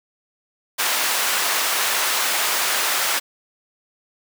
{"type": "high-pass noise", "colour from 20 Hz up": "pink", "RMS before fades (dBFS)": -21, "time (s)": [0.78, 3.2], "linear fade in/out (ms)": 20, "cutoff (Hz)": 890, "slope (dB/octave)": 12, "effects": []}